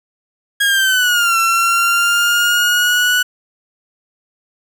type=linear two-way sweep; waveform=30% pulse; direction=down then up; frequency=1649 to 1347 to 1480 Hz; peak=-9 dBFS; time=0.6-3.23 s; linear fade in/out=10 ms; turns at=1.38 s; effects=none